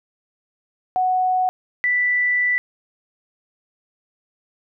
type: tone pair in turn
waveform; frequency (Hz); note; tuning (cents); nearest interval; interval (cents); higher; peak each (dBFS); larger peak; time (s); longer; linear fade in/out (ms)
sine; 740 / 1975.6; F#5 / B6; 0 / 0; octave + perfect fourth; 1700; second; -16 / -16; neither; 0.96-1.49 / 1.84-2.58; second; 0
effects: none